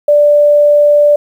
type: tone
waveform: sine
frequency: 587.3 Hz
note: D5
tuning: in tune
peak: -4 dBFS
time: 0.08-1.16 s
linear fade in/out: 5 ms
effects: 7-bit